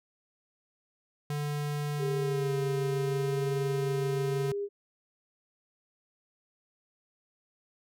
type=tone with pitch glide; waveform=square; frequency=146.6 to 141.93 Hz; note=D3 to C#3; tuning=-3 to +41 cents; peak=-31 dBFS; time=1.3-4.52 s; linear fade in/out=2 ms; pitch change=-56 cents; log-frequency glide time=2.21-2.53 s
type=tone with vibrato; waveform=sine; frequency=401.7 Hz; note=G4; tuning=42 cents sharp; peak=-30 dBFS; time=1.98-4.69 s; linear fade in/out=50 ms; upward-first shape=sine; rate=0.83 Hz; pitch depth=13 cents each way
effects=none